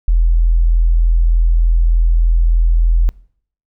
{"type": "tone", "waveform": "sine", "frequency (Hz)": 41.67, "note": "E1", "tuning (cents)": 19, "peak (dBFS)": -8, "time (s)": [0.08, 3.09], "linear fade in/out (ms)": 0, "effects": ["noise-tail reverb RT60 0.6 s tail -23 dB re dry"]}